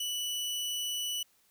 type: tone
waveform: sawtooth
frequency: 2962 Hz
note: F#7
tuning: 1 cent sharp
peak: -29 dBFS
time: 0-1.23 s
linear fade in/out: 5 ms
effects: white hiss -68 dBFS RMS until 1.5 s